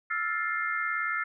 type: chord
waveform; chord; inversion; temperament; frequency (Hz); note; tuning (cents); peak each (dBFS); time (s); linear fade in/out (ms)
sine; F major seventh; third; equal with one note detuned; 1318.5 / 1396.9 / 1760 / 2110; E6 / F6 / A6 / C7; 0 / 0 / 0 / +14; -33; 0.1-1.24; 10
effects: none